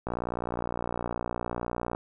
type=click train; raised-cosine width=1 ms; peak=-17 dBFS; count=113; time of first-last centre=0.07-1.949 s; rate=59.6 Hz; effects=none